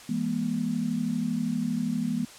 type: tone cluster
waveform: sine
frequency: 168.1 / 208.3 / 240.9 Hz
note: E3 / G#3 / B3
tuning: +34 / +5 / -43 cents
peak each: -32 / -30 / -28 dBFS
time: 0.09-2.25 s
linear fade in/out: 5 ms
effects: white hiss -47 dBFS RMS until 2.38 s + low-pass 9000 Hz 12 dB/octave